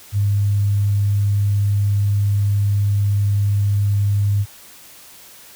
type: tone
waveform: sine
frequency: 101.5 Hz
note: G#2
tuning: 39 cents flat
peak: -14 dBFS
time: 0.12-4.46 s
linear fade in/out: 50 ms
effects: white hiss -43 dBFS RMS until 5.55 s